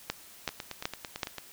two click trains, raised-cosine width 0.2 ms, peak -19 / -12 dBFS, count 9 / 4, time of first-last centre 0.49-1.383 / 0.1-1.232 s, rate 8.96 / 2.65 Hz, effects white hiss -52 dBFS RMS until 1.52 s

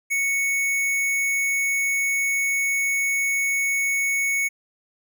square tone, 2217 Hz, C#7, in tune, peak -21 dBFS, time 0.1-4.49 s, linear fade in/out 20 ms, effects none

